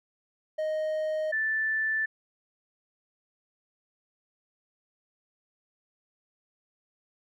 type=tone pair in turn; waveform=triangle / sine; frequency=622.3 / 1760.1 Hz; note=D#5 / A6; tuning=0 / 0 cents; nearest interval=octave + tritone; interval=1800 cents; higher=second; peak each=-25 dBFS; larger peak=neither; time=0.58-1.32 / 1.32-2.06 s; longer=neither; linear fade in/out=10 ms; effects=none